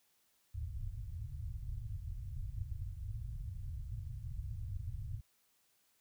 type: low-pass noise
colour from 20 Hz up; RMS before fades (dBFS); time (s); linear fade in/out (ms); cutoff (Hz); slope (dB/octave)
white; -42; 0.54-5.21; 10; 120; 48
effects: white hiss -74 dBFS RMS until 6 s